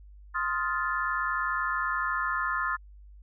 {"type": "chord", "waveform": "sine", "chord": "F dominant seventh", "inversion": "second", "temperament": "just", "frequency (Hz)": [1047.7, 1257.2, 1396.9, 1746.1], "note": ["C6", "Eb6", "F6", "A6"], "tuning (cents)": [2, 18, 0, -14], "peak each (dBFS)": -32, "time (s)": [0.34, 2.77], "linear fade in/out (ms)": 20, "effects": ["added 50 Hz sine -47 dBFS peak until 3.22 s"]}